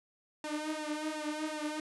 sawtooth tone with flanger, 305.7 Hz, D#4, 30 cents flat, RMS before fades -37 dBFS, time 0.44-1.8 s, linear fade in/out 2 ms, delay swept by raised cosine 1.1 to 4.6 ms, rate 2.7 Hz, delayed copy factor +0.95, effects resampled to 24000 Hz

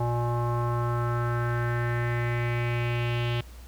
square tone with low-pass filter sweep, 119.5 Hz, A#2, 43 cents sharp, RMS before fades -27 dBFS, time 0-3.41 s, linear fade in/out 5 ms, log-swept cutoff 870 to 3100 Hz, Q 3.7, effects added 60 Hz sine -42 dBFS peak until 3.67 s + pink hiss -53 dBFS RMS until 3.67 s

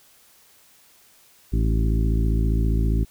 harmonic tone with a mistuned harmonic, 55 Hz, A1, in tune, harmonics 1 / 2 / 3 / 4 / 5 / 6 / 7, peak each -19 / -25 / -29 / -31 / -33 / -35 / -36 dBFS, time 1.52-3.05 s, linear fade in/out 20 ms, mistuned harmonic 6, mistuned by -42 cents, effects white hiss -55 dBFS RMS until 3.1 s

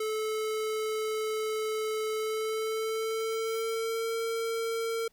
square tone with pitch glide, 434.3 to 455.6 Hz, A4 to A#4, -23 to -40 cents, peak -30 dBFS, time 0-5.08 s, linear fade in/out 5 ms, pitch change +83 cents, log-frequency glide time 2.14-4.18 s, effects pink hiss -68 dBFS RMS until 5.12 s

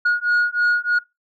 sine beating tone pair, 1442 / 1445.2 Hz, F#6 / F#6, -45 / -41 cents, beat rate 3.2 Hz, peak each -17 dBFS, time 0.05-0.99 s, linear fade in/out 10 ms, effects noise-tail reverb RT60 0.2 s tail -22 dB re dry + tanh soft clip ceiling -13 dBFS

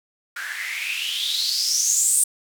blue noise with band-pass filter sweep, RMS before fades -23 dBFS, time 0.36-2.24 s, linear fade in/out 5 ms, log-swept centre 1500 to 9000 Hz, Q 7.9, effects none

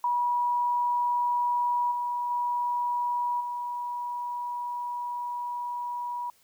sine tone with level steps, 969 Hz, B5, 33 cents flat, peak -23 / -27 / -25 / -30 dBFS, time 0.04-6.3 s, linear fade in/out 2 ms, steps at 1.91 / 2.3 / 3.4 s, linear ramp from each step 10 ms, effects white hiss -63 dBFS RMS until 6.43 s

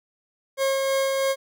40% pulse tone with tremolo, 540 Hz, C#5, 45 cents flat, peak -19 dBFS, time 0.57-1.36 s, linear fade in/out 50 ms, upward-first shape sine, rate 3.1 Hz, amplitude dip 25%, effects none

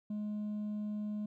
triangle tone with hard clipping, 210 Hz, G#3, 19 cents sharp, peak -34 dBFS, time 0.1-1.26 s, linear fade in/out 5 ms, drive 1 dB, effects none

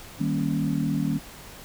sine chord, Eb dominant seventh, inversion none, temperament equal, 155.56 / 196 / 233.1 / 277.2 Hz, Eb3 / G3 / Bb3 / Db4, 0 / 0 / 0 / 0 cents, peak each -27 / -29 / -29 / -28 dBFS, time 0.19-1.19 s, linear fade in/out 20 ms, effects pink hiss -44 dBFS RMS until 1.64 s

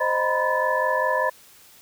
sine tone cluster, 523 / 618 / 964 / 1009 / 1740 Hz, C5 / D#5 / B5 / B5 / A6, -1 / -12 / -42 / +37 / -20 cents, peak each -26 dBFS, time 0-1.3 s, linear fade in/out 10 ms, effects white hiss -51 dBFS RMS until 1.81 s

